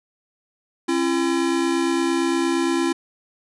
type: tone pair together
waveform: square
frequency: 270 / 338.7 Hz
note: C#4 / E4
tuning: -45 / +47 cents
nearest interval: major third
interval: 392 cents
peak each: -24 / -21 dBFS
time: 0.88-2.93 s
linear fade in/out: 10 ms
effects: resampled to 24000 Hz